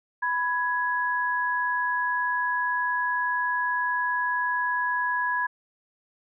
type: tone pair together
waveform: sine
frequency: 991 / 1669.2 Hz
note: B5 / G#6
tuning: +6 / +8 cents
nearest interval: major sixth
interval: 902 cents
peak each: -26 dBFS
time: 0.22-5.47 s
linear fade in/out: 10 ms
effects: none